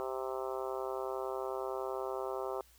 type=harmonic tone; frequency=130.81 Hz; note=C3; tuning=in tune; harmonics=3 / 4 / 5 / 6 / 7 / 8 / 9 / 10; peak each=-39 / -41 / -43 / -45 / -46 / -47 / -48 / -49 dBFS; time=0-2.61 s; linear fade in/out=0 ms; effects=added 60 Hz sine -64 dBFS peak until 2.78 s + white hiss -64 dBFS RMS until 2.78 s